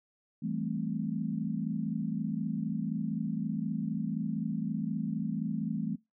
sine chord, A minor seventh, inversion second, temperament equal, 164.81 / 196 / 220 / 261.6 Hz, E3 / G3 / A3 / C4, 0 / 0 / 0 / 0 cents, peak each -36 / -37 / -34 / -39 dBFS, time 0.42-5.96 s, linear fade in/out 10 ms, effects noise-tail reverb RT60 0.2 s tail -23 dB re dry

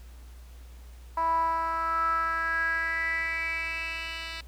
10% pulse tone with band-pass filter sweep, 328.4 Hz, E4, 6 cents flat, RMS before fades -29 dBFS, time 1.17-4.41 s, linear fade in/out 5 ms, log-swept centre 920 to 3300 Hz, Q 7, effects added 60 Hz sine -44 dBFS peak until 4.47 s + pink hiss -58 dBFS RMS until 4.47 s

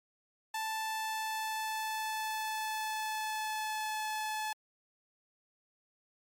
sawtooth tone with pitch glide, 880 to 862.4 Hz, A5 to A5, 0 to -35 cents, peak -30 dBFS, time 0.54-4.53 s, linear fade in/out 5 ms, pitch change -35 cents, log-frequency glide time 0.68-3.99 s, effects MP3 64 kbps

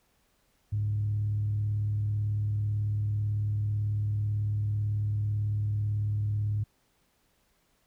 sine tone with frequency modulation, 104.2 Hz, G#2, 6 cents sharp, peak -25 dBFS, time 0.72-6.64 s, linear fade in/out 10 ms, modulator 38.1 Hz, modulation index 0.23, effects tanh soft clip ceiling -21 dBFS + pink hiss -70 dBFS RMS until 7.86 s

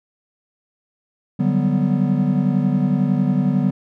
triangle chord, G major seventh, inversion second, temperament equal, 146.83 / 185 / 196 / 246.9 Hz, D3 / F#3 / G3 / B3, 0 / 0 / 0 / 0 cents, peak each -19 dBFS, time 1.39-3.71 s, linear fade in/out 10 ms, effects none

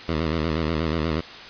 10% pulse tone with vibrato, 79.9 Hz, D#2, 47 cents sharp, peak -14 dBFS, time 0.08-1.21 s, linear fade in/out 10 ms, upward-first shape square, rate 8.3 Hz, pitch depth 68 cents each way, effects white hiss -39 dBFS RMS until 1.49 s + resampled to 11025 Hz

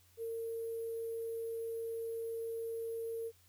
sine tone with sample-and-hold, 456.2 Hz, A#4, 37 cents flat, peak -37 dBFS, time 0.17-3.32 s, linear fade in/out 50 ms, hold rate 11025 Hz, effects added 90 Hz sine -67 dBFS peak until 3.48 s + white hiss -68 dBFS RMS until 3.48 s

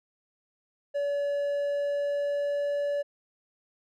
triangle tone with pitch glide, 571 to 574.6 Hz, D5 to D5, -49 to -38 cents, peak -24 dBFS, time 0.94-3.03 s, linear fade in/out 20 ms, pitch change +11 cents, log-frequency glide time 1.26-2.77 s, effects none

